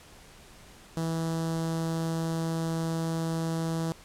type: tone with notch filter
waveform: sawtooth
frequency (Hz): 163.6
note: E3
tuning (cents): -13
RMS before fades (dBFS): -30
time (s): 0.97-3.92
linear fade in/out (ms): 0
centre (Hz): 2300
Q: 0.88
effects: pink hiss -52 dBFS RMS until 4.04 s + low-pass 11000 Hz 12 dB/octave